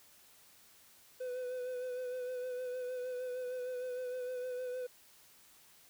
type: tone with vibrato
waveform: triangle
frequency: 502 Hz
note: B4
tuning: 28 cents sharp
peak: -35 dBFS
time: 1.2-4.87 s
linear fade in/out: 10 ms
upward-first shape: sine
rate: 6.5 Hz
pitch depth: 30 cents each way
effects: white hiss -62 dBFS RMS until 5.89 s